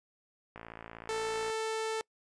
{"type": "click train", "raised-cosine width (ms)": 0.5, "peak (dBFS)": -29, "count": 54, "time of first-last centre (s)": [0.56, 1.5], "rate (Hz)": 56.4}
{"type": "tone", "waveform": "sawtooth", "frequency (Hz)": 442.2, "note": "A4", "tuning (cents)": 9, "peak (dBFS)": -28, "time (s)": [1.09, 2.01], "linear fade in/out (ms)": 0}
{"effects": ["noise-tail reverb RT60 0.1 s tail -25 dB re dry", "resampled to 22050 Hz"]}